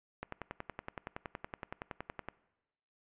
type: click train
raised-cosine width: 0.5 ms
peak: -24 dBFS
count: 23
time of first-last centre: 0.23-2.286 s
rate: 10.7 Hz
effects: noise-tail reverb RT60 1.0 s tail -21 dB re dry + resampled to 8000 Hz